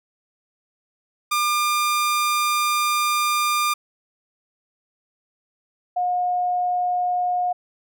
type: tone pair in turn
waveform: sawtooth / sine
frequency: 1200 / 718.9 Hz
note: D6 / F5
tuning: +37 / +50 cents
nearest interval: major sixth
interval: 887 cents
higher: first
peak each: -15 / -19 dBFS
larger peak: first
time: 1.31-3.74 / 5.96-7.53 s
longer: first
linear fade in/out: 10 ms
effects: none